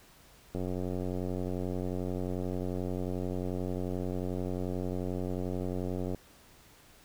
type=click train; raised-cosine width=2 ms; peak=-22 dBFS; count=512; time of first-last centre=0.55-6.147 s; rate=91.3 Hz; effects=pink hiss -58 dBFS RMS until 7.04 s